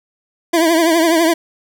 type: tone with vibrato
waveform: 25% pulse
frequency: 329.6 Hz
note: E4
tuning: in tune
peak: -7 dBFS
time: 0.53-1.34 s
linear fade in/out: 10 ms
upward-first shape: triangle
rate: 12 Hz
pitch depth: 93 cents each way
effects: none